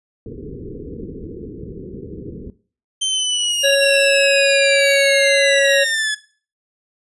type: low-pass noise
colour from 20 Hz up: white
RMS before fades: -32 dBFS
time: 0.26-2.5 s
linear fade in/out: 2 ms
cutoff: 470 Hz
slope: 96 dB/octave
type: linear sweep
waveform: sawtooth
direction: down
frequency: 3123 to 1700 Hz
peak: -14 dBFS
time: 3.01-6.15 s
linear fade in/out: 10 ms
type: harmonic tone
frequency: 554.4 Hz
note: C#5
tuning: in tune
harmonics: 1 / 3 / 5 / 7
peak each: -14 / -19 / -21 / -22 dBFS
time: 3.63-5.85 s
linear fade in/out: 20 ms
effects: noise-tail reverb RT60 0.4 s tail -17 dB re dry + resampled to 24000 Hz